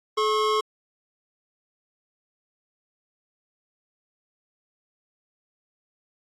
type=tone pair together; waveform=square; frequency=429.6 / 1086 Hz; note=A4 / C#6; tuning=-41 / -36 cents; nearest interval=octave + major third; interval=1605 cents; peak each=-24 dBFS; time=0.17-0.61 s; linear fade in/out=10 ms; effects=low-pass 6000 Hz 12 dB/octave + AAC 48 kbps